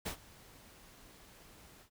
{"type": "noise with ADSR envelope", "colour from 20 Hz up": "pink", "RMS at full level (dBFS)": -37, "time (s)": [0.05, 1.9], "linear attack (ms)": 16, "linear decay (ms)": 95, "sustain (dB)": -21, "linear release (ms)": 90, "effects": []}